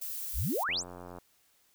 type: noise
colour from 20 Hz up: violet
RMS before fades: -38 dBFS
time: 0.01-0.64 s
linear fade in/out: 10 ms
type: exponential sweep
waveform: sine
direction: up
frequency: 38.89 to 8990 Hz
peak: -29 dBFS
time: 0.33-0.84 s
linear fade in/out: 50 ms
type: click train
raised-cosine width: 1 ms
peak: -31 dBFS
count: 45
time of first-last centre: 0.69-1.185 s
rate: 88.9 Hz
effects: white hiss -68 dBFS RMS until 1.74 s